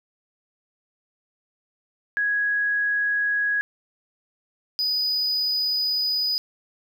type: tone pair in turn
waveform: sine / triangle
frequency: 1663 / 4968 Hz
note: G#6 / D#8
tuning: +2 / -3 cents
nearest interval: octave + perfect fifth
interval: 1895 cents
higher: second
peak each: -20 dBFS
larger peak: neither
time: 2.17-3.61 / 4.79-6.38 s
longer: second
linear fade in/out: 0 ms
effects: none